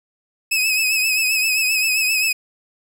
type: tone with vibrato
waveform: sawtooth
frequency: 2562 Hz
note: E7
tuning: 50 cents flat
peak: -13 dBFS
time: 0.51-2.33 s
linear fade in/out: 10 ms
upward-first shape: triangle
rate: 7.6 Hz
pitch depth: 60 cents each way
effects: none

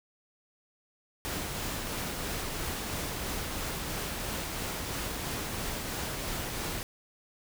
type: noise with tremolo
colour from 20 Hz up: pink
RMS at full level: -34 dBFS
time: 1.25-6.83 s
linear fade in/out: 0 ms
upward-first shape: triangle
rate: 3 Hz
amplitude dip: 25%
effects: none

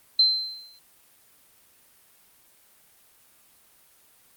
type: tone with exponential decay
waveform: sine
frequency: 4100 Hz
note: C8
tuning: 36 cents flat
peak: -13 dBFS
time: 0.19-0.79 s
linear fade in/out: 5 ms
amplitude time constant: 130 ms
effects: white hiss -58 dBFS RMS until 4.36 s + Opus 32 kbps

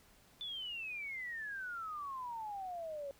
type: exponential sweep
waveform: sine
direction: down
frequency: 3520 to 547 Hz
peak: -40 dBFS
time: 0.41-3.11 s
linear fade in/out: 0 ms
effects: pink hiss -65 dBFS RMS until 3.19 s

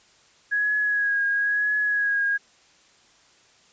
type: tone with vibrato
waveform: sine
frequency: 1661.2 Hz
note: G#6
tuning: in tune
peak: -20 dBFS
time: 0.51-2.38 s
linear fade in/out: 20 ms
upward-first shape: triangle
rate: 1 Hz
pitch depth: 36 cents each way
effects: white hiss -57 dBFS RMS until 3.72 s + resampled to 16000 Hz

